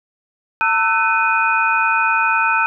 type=tone cluster; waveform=sine; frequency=902 / 1318 / 1508 / 2487 Hz; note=A5 / E6 / F#6 / D#7; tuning=+43 / -1 / +32 / -1 cents; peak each=-19 dBFS; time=0.61-2.66 s; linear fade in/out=0 ms; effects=none